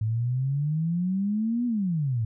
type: exponential two-way sweep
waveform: sine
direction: up then down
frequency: 106.9 to 246.9 to 106.9 Hz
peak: -23 dBFS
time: 0.01-2.25 s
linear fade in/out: 5 ms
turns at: 1.66 s
effects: none